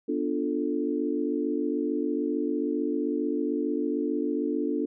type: chord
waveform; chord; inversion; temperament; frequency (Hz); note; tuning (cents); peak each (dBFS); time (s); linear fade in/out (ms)
sine; B half-diminished seventh; none; equal; 246.9 / 293.7 / 349.2 / 440; B3 / D4 / F4 / A4; 0 / 0 / 0 / 0; -32 / -28 / -32 / -32; 0.08-4.86; 10
effects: none